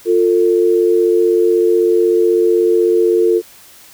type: tone pair together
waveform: sine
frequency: 352.1 / 448.2 Hz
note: F4 / A4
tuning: +14 / +32 cents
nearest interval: major third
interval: 418 cents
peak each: -12 dBFS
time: 0.05-3.42 s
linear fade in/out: 50 ms
effects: white hiss -42 dBFS RMS until 3.93 s